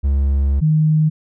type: tone pair in turn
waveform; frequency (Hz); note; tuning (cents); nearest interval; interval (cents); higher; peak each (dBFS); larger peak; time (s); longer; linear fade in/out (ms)
triangle / sine; 69.3 / 155.12; C#2 / D#3; 0 / -5; octave + major second; 1395; second; -11; neither; 0.03-0.61 / 0.61-1.1; first; 20
effects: none